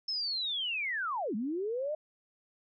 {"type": "linear two-way sweep", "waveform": "sine", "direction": "down then up", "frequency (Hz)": [5300, 197, 626], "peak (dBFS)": -31, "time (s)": [0.08, 1.95], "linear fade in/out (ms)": 5, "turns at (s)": 1.35, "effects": []}